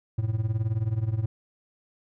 triangle tone with tremolo, 110 Hz, A2, in tune, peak -18 dBFS, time 0.18-1.26 s, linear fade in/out 5 ms, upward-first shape triangle, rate 19 Hz, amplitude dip 90%, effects none

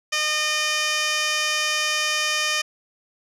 15% pulse tone with band-pass filter, 610 Hz, D#5, 34 cents flat, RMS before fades -23 dBFS, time 0.12-2.62 s, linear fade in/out 10 ms, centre 4200 Hz, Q 1.5, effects none

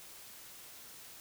silence, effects white hiss -52 dBFS RMS until 1.2 s

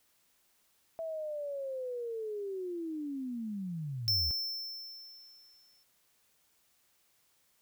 sine linear sweep, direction down, 659.3 to 68.5 Hz, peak -35 dBFS, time 0.99-4.31 s, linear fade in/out 0 ms
square tone with exponential decay, 5340 Hz, E8, 22 cents sharp, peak -26 dBFS, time 4.08-5.83 s, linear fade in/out 0 ms, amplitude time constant 380 ms
effects white hiss -71 dBFS RMS until 7.61 s

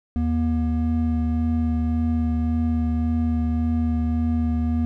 triangle tone pair together, 79 / 238.8 Hz, D#2 / A#3, +27 / +42 cents, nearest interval octave + perfect fifth, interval 1915 cents, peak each -20 dBFS, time 0.16-4.85 s, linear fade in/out 0 ms, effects none

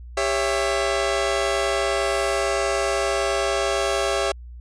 sawtooth chord, C# diminished, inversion second, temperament just, 399.1 / 554.4 / 665.2 Hz, G4 / C#5 / E5, +31 / 0 / +16 cents, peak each -21 dBFS, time 0.17-4.32 s, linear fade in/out 5 ms, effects added 60 Hz sine -36 dBFS peak until 4.6 s + resampled to 22050 Hz

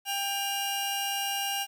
sawtooth tone pair together, 794 / 2835 Hz, G5 / F7, +22 / +25 cents, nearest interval octave + minor seventh, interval 2203 cents, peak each -28 dBFS, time 0.05-1.67 s, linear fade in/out 50 ms, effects 10-bit

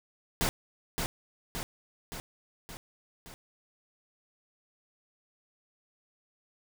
pink noise with echo, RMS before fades -28 dBFS, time 0.41-0.49 s, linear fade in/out 0 ms, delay 570 ms, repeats 5, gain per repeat -4 dB, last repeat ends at 3.34 s, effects none

